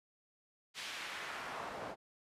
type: noise with band-pass filter sweep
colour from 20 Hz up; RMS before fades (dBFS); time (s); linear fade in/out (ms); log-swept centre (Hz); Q
pink; -44; 0.74-1.96; 50; 3400 to 620; 1.1
effects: resampled to 32000 Hz